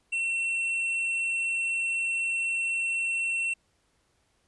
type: tone with tanh clipping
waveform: sine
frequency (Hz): 2708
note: E7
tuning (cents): +46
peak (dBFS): -27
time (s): 0.12-3.54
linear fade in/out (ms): 10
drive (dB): 6
effects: pink hiss -70 dBFS RMS until 4.47 s + resampled to 24000 Hz